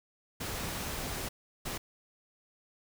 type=noise bursts at uneven times; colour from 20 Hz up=pink; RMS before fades=-37 dBFS; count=2; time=0.4-1.29 / 1.65-1.78 s; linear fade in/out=10 ms; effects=none